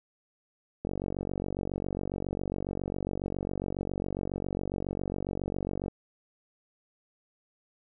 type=click train; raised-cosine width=2 ms; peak=-19 dBFS; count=239; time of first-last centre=0.85-5.882 s; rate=47.3 Hz; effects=none